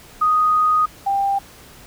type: tone pair in turn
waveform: sine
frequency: 1244.5 / 792.6 Hz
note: D#6 / G5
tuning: 0 / +19 cents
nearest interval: minor sixth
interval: 781 cents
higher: first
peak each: -13 / -16 dBFS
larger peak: first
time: 0.21-0.86 / 1.06-1.39 s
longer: first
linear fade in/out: 10 ms
effects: pink hiss -44 dBFS RMS until 1.86 s